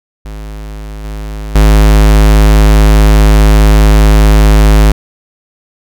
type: tone with level steps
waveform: square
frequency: 52.4 Hz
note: G#1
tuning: 16 cents sharp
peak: -22 / -19 / -3 dBFS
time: 0.25-4.92 s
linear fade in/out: 5 ms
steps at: 1.04 / 1.55 s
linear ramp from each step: 5 ms
effects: none